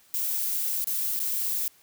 violet noise with dropouts, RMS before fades -28 dBFS, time 0.14-1.68 s, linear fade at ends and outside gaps 1 ms, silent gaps 0.843-0.871 / 1.193-1.2 s, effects white hiss -59 dBFS RMS until 1.82 s

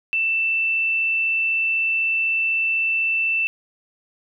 sine tone, 2664 Hz, E7, 18 cents sharp, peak -18 dBFS, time 0.13-3.47 s, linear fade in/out 0 ms, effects none

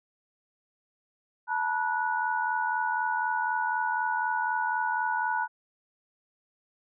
sine tone cluster, 878 / 962 / 1471 Hz, A5 / B5 / F#6, -4 / -46 / -11 cents, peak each -30 dBFS, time 1.47-5.48 s, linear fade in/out 50 ms, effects none

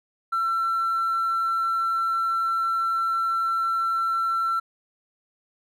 triangle tone with hard clipping, 1347 Hz, E6, 37 cents sharp, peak -21 dBFS, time 0.32-4.6 s, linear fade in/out 10 ms, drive 2 dB, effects none

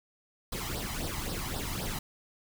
pink noise with flanger, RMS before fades -35 dBFS, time 0.52-1.99 s, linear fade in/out 5 ms, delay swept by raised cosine 0.21 to 1.03 ms, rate 3.8 Hz, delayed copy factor +0.7, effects none

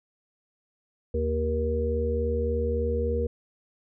harmonic tone with a mistuned harmonic, 77.78 Hz, D#2, in tune, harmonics 1 / 3 / 5 / 6, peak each -27 / -34 / -35 / -27 dBFS, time 1.14-3.27 s, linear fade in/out 5 ms, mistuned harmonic 6, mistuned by +21 cents, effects none

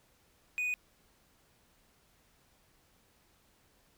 triangle tone, 2480 Hz, D#7, 6 cents flat, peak -29 dBFS, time 0.58-0.74 s, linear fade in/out 0 ms, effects pink hiss -68 dBFS RMS until 3.97 s

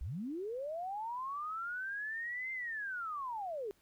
sine linear two-way sweep, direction up then down, 49 to 2098 to 384.1 Hz, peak -37 dBFS, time 0.01-3.71 s, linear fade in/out 0 ms, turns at 2.52 s, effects pink hiss -71 dBFS RMS until 3.81 s

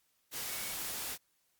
sine tone in noise, 2230 Hz, C#7, 10 cents sharp, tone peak -49 dBFS, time 0.46-0.76 s, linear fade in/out 50 ms, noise white, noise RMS -39 dBFS, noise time 0.31-1.18 s, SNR -13 dB, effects white hiss -75 dBFS RMS until 1.59 s + Opus 48 kbps

